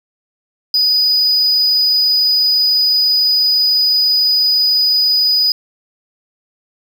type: tone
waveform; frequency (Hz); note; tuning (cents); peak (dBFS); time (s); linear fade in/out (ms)
triangle; 4963; D#8; -5; -9; 0.74-5.52; 2
effects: 7-bit